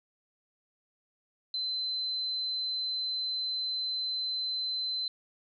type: tone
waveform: sine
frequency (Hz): 4060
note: B7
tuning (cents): +47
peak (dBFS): -30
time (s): 1.54-5.08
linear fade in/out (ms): 2
effects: none